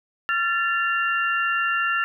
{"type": "tone cluster", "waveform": "sine", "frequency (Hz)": [1369, 1757, 2775], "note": ["F6", "A6", "F7"], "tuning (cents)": [-35, -3, -12], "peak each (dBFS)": [-23, -24, -28], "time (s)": [0.29, 2.04], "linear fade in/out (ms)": 0, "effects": []}